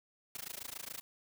white noise with amplitude modulation, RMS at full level -41 dBFS, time 0.35-1.01 s, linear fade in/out 0 ms, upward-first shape sine, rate 27.1 Hz, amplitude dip 100%, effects none

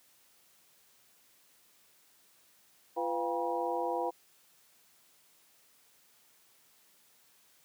sine tone cluster, 344 / 499.1 / 698 / 801 / 962 Hz, F4 / B4 / F5 / G5 / B5, -26 / +18 / -1 / +37 / -46 cents, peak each -38 / -35 / -37 / -37 / -37 dBFS, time 2.96-4.11 s, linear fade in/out 20 ms, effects white hiss -65 dBFS RMS until 7.64 s + high-pass 100 Hz 12 dB/octave

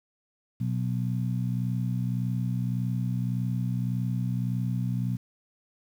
harmonic tone, 61.74 Hz, B1, in tune, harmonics 2 / 3 / 4, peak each -27 / -31 / -37 dBFS, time 0.6-5.17 s, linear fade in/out 10 ms, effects 9-bit

